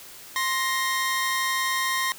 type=tone pair together; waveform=sawtooth; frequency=1052 / 1870.4 Hz; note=C6 / A#6; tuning=+9 / +5 cents; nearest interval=minor seventh; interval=996 cents; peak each=-22 / -23 dBFS; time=0.36-2.12 s; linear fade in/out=0 ms; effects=white hiss -44 dBFS RMS until 2.18 s